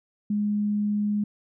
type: tone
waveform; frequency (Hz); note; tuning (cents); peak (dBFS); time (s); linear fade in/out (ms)
sine; 207.7; G#3; 0; -22; 0.3-1.24; 5
effects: none